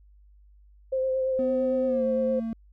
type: tone with vibrato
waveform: sine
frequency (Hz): 523.3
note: C5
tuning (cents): 0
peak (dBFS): -23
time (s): 0.92-2.4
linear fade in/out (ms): 10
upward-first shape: sine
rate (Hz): 8.8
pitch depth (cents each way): 18
type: tone with pitch glide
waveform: triangle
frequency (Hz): 252.3 to 226.1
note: B3 to A3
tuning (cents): +37 to +47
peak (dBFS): -26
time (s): 1.39-2.53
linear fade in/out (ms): 0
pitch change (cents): -190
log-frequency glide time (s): 1.86-2.05
effects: added 50 Hz sine -52 dBFS peak until 2.72 s